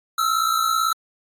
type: tone pair together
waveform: square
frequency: 1293 / 1351.1 Hz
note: E6 / E6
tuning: -34 / +42 cents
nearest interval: minor second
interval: 76 cents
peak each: -22 dBFS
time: 0.18-0.93 s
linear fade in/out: 5 ms
effects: AAC 64 kbps